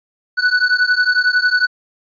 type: beating tone pair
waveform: square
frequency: 1480 / 1491 Hz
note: F#6 / F#6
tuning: 0 / +13 cents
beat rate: 11 Hz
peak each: -16 dBFS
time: 0.37-1.67 s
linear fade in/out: 20 ms
effects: resampled to 11025 Hz